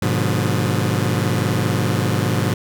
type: chord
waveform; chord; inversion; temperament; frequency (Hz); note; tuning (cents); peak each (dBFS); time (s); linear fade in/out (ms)
sawtooth; G# diminished seventh; none; just; 103.83 / 124.59 / 149.51 / 179.41; G#2 / B2 / D3 / F3; 0 / +16 / +31 / +47; -17 / -18 / -20 / -20; 0.02-2.54; 5
effects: none